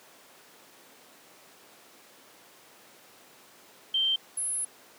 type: tone pair in turn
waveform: sine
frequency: 3136 / 10578 Hz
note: G7 / E9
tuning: 0 / +5 cents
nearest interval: octave + major sixth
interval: 2105 cents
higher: second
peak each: -23 / -28 dBFS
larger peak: first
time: 3.94-4.16 / 4.37-4.65 s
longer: second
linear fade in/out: 5 ms
effects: pink hiss -54 dBFS RMS until 4.98 s + high-pass 300 Hz 12 dB/octave